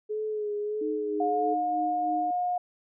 sine tone with vibrato, 422.7 Hz, G#4, 31 cents sharp, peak -28 dBFS, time 0.09-1.55 s, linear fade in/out 20 ms, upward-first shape sine, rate 1.6 Hz, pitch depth 36 cents each way
sine tone with tremolo, 308.5 Hz, D#4, 15 cents flat, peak -30 dBFS, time 0.81-2.31 s, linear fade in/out 5 ms, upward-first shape sine, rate 3.2 Hz, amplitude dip 55%
sine tone, 717 Hz, F5, 45 cents sharp, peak -25 dBFS, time 1.2-2.58 s, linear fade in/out 5 ms
effects none

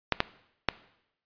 clicks, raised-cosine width 0.3 ms, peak -6 dBFS, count 3, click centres 0.123 / 0.204 / 0.687 s, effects noise-tail reverb RT60 0.8 s tail -18 dB re dry + resampled to 11025 Hz

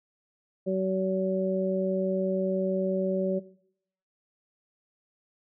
harmonic tone, 189.2 Hz, F#3, 39 cents sharp, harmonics 1 / 2 / 3, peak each -29 / -29 / -29 dBFS, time 0.66-3.4 s, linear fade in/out 20 ms, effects noise-tail reverb RT60 0.7 s tail -19 dB re dry

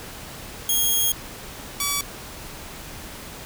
5% pulse tone pair in turn, 3264 / 1142.7 Hz, G#7 / D6, -31 / -48 cents, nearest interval octave + tritone, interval 1817 cents, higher first, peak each -10 dBFS, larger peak neither, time 0.69-1.12 / 1.8-2.01 s, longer first, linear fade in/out 2 ms, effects pink hiss -38 dBFS RMS until 3.45 s

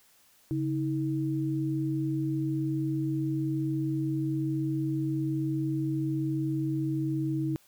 sine tone pair together, 139.3 / 318.2 Hz, C#3 / D#4, +9 / +39 cents, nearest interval octave + major second, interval 1430 cents, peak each -30 / -29 dBFS, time 0.51-7.56 s, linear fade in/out 0 ms, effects white hiss -62 dBFS RMS until 7.67 s

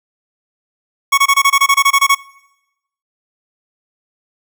25% pulse tone bursts, 1108.7 Hz, C#6, in tune, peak -4 dBFS, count 13, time 1.12-2.15 s, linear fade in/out 10 ms, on 58 ms, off 23 ms, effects noise-tail reverb RT60 0.9 s tail -23 dB re dry

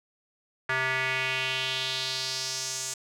square tone with band-pass filter sweep, 130.8 Hz, C3, in tune, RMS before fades -30 dBFS, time 0.69-2.94 s, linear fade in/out 5 ms, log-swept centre 1700 to 7200 Hz, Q 2.8, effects none

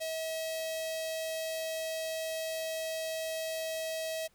sawtooth tone with notch filter, 643 Hz, E5, 43 cents flat, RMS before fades -36 dBFS, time 0-4.28 s, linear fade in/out 20 ms, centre 1300 Hz, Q 1, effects pink hiss -68 dBFS RMS until 4.34 s

